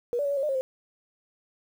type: tone with pitch steps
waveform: sine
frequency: 480.3 / 577 / 563 / 569 / 543 / 603 / 540 / 521 Hz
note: B4 / D5 / C#5 / C#5 / C#5 / D5 / C#5 / C5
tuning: -48 / -31 / +27 / +45 / -36 / +46 / -45 / -7 cents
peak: -24 dBFS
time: 0.13-0.61 s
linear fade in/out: 0 ms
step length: 60 ms
effects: 9-bit